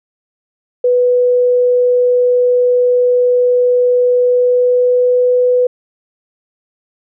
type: tone with pitch glide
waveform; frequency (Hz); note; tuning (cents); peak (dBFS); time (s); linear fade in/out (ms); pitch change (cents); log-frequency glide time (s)
sine; 493.9 to 496.8; B4 to B4; 0 to +10; -8; 0.84-5.67; 5; +10; 4.18-5.37
effects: none